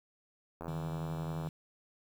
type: click train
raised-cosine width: 1 ms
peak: -28 dBFS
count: 73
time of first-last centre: 0.61-1.472 s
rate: 83.5 Hz
type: tone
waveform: sine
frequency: 155.56 Hz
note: D#3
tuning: in tune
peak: -36 dBFS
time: 0.68-1.49 s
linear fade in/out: 2 ms
effects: 9-bit